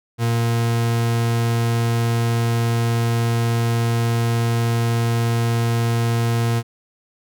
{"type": "tone", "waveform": "40% pulse", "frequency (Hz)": 116.54, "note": "A#2", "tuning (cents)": 0, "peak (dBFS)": -16, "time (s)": [0.18, 6.63], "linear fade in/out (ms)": 50, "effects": []}